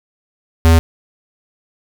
square tone, 82.1 Hz, E2, 6 cents flat, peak -7 dBFS, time 0.65-0.79 s, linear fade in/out 0 ms, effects none

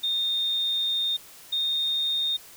sine tone pair in turn, 3657 / 3674 Hz, A#7 / A#7, -34 / -26 cents, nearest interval unison, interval 8 cents, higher second, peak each -23 dBFS, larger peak neither, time 0.03-1.17 / 1.52-2.37 s, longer first, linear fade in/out 10 ms, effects white hiss -48 dBFS RMS until 2.56 s

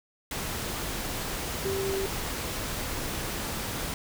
sine tone in noise, 389 Hz, G4, 13 cents flat, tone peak -28 dBFS, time 1.65-2.06 s, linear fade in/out 2 ms, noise pink, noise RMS -33 dBFS, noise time 0.31-3.94 s, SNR +2 dB, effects none

